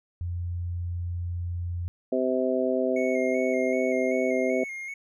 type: tone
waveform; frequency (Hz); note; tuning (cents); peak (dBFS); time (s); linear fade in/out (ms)
sine; 87.31; F2; 0; -28; 0.21-1.88; 0
type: harmonic tone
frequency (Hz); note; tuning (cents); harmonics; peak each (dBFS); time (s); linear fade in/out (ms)
129; C3; -24; 2 / 3 / 4 / 5; -28 / -28 / -28 / -28; 2.12-4.64; 5
type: tone with vibrato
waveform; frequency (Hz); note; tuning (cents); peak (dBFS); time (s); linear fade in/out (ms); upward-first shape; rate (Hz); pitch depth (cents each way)
triangle; 2171; C#7; -37; -32; 2.96-4.94; 5; square; 2.6; 32
effects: none